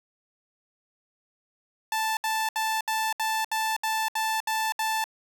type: tone bursts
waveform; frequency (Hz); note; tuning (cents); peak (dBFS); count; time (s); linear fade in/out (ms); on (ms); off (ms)
sawtooth; 880; A5; 0; -21; 10; 1.92-5.041; 2; 250; 69
effects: none